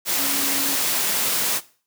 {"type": "tone in noise", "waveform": "sine", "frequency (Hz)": 277.2, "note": "C#4", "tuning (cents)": 0, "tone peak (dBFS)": -31, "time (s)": [0.16, 0.77], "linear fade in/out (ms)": 50, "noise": "white", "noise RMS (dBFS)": -22, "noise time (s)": [0.05, 1.61], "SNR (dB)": -12, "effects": ["noise-tail reverb RT60 0.4 s tail -18 dB re dry", "high-pass 150 Hz 12 dB/octave"]}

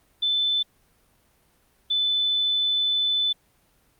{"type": "tone pair in turn", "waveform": "sine", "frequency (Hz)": [3520, 3507], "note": ["A7", "A7"], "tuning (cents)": [0, -6], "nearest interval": "unison", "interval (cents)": 6, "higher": "first", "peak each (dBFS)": -20, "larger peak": "neither", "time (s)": [[0.22, 0.63], [1.9, 3.33]], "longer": "second", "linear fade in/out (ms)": 10, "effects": ["pink hiss -63 dBFS RMS until 3.99 s", "Opus 32 kbps"]}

